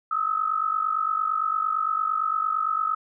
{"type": "tone pair together", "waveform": "sine", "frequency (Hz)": [1258, 1306.8], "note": ["D#6", "E6"], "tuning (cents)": [19, -15], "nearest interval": "minor second", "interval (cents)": 66, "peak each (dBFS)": -25, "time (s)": [0.11, 2.95], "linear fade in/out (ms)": 5, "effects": []}